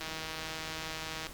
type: click train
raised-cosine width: 0.2 ms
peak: -21 dBFS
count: 201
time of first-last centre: 0.01-1.268 s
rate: 159 Hz
effects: pink hiss -48 dBFS RMS until 1.33 s + Opus 48 kbps

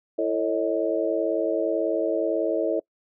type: harmonic tone with a mistuned harmonic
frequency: 110.7 Hz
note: A2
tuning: 11 cents sharp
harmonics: 3 / 4 / 5 / 6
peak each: -27 / -27 / -27 / -27 dBFS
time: 0.18-2.8 s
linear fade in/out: 10 ms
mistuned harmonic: 6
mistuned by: -87 cents
effects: noise-tail reverb RT60 0.1 s tail -24 dB re dry

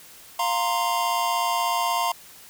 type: chord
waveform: square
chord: F suspended fourth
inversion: none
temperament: just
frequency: 698.5 / 931.3 / 1047.7 Hz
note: F5 / Bb5 / C6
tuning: 0 / -2 / +2 cents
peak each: -28 / -26 / -27 dBFS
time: 0.39-2.12 s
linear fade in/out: 5 ms
effects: white hiss -47 dBFS RMS until 2.49 s

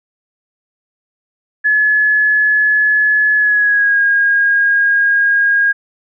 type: tone with pitch glide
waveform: sine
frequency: 1707 to 1629.9 Hz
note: G#6 to G#6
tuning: +47 to -33 cents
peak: -9 dBFS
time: 1.64-5.73 s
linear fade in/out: 20 ms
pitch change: -80 cents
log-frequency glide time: 3.36-4.01 s
effects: none

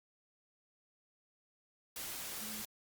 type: tone in noise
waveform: sine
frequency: 215 Hz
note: A3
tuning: 40 cents flat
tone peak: -49 dBFS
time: 2.41-2.62 s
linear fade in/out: 2 ms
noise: white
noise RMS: -43 dBFS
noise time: 1.96-2.65 s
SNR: -9 dB
effects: Opus 48 kbps

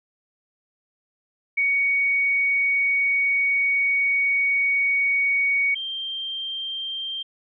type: tone pair in turn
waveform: sine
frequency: 2238 / 3165 Hz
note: C#7 / G7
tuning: +16 / +16 cents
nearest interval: tritone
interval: 600 cents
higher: second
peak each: -18 / -27 dBFS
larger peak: first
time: 1.57-5.75 / 5.75-7.23 s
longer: first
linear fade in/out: 10 ms
effects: none

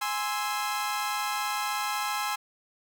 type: chord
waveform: sawtooth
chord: Ab augmented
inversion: none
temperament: equal with one note detuned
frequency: 830.6 / 1046.5 / 1313.9 Hz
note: Ab5 / C6 / E6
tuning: 0 / 0 / -6 cents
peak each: -28 / -29 / -30 dBFS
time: 0.01-2.36 s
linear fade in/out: 10 ms
effects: none

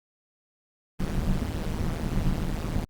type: noise with amplitude modulation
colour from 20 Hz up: brown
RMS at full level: -23 dBFS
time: 0.99-2.85 s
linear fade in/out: 10 ms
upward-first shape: sine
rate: 159 Hz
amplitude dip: 100%
effects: Opus 48 kbps

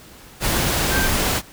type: tone in noise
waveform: sine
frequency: 1568 Hz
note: G6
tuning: in tune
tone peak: -21 dBFS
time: 0.9-1.1 s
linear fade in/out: 50 ms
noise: pink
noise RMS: -20 dBFS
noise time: 0.4-1.42 s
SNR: -4 dB
effects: pink hiss -44 dBFS RMS until 1.52 s

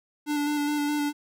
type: tone with vibrato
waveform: square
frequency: 293.7 Hz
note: D4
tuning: in tune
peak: -25 dBFS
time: 0.26-1.13 s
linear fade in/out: 50 ms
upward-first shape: square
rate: 4.8 Hz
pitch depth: 16 cents each way
effects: none

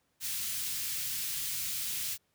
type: band-stop noise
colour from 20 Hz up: white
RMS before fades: -35 dBFS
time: 0.2-2.18 s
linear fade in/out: 50 ms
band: 130 to 2400 Hz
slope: 12 dB/octave
effects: pink hiss -75 dBFS RMS until 2.34 s + high-pass 80 Hz 12 dB/octave

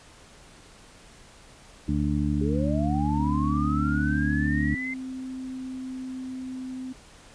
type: harmonic tone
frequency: 73.42 Hz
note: D2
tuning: in tune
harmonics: 1 / 2 / 3 / 4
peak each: -28 / -28 / -28 / -28 dBFS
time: 1.88-4.75 s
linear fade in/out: 5 ms
type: linear sweep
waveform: sine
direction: up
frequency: 394.5 to 2093 Hz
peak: -30 dBFS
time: 2.41-4.94 s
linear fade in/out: 5 ms
type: tone with pitch glide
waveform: sine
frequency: 260.1 to 257.7 Hz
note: C4 to C4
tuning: -10 to -26 cents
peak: -32 dBFS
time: 3.17-6.93 s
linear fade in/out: 10 ms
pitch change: -16 cents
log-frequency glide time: 4.75-6.8 s
effects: pink hiss -51 dBFS RMS until 7.34 s + resampled to 22050 Hz

